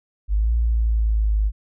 sine linear two-way sweep, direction up then down, 49 to 57.9 to 51.4 Hz, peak -16 dBFS, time 0.28-1.52 s, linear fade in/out 50 ms, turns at 0.53 s, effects none

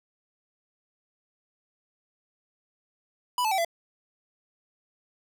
square tone with pitch steps, 989 / 871 / 767 / 675.5 Hz, B5 / A5 / G5 / E5, +2 / -18 / -38 / +42 cents, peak -24 dBFS, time 3.38-3.648 s, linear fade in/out 2 ms, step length 67 ms, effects none

